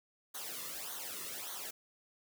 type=noise with flanger; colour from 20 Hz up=white; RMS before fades=-43 dBFS; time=0.34-1.71 s; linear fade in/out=10 ms; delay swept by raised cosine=0.39 to 1.31 ms; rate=1.7 Hz; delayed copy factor=-0.8; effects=none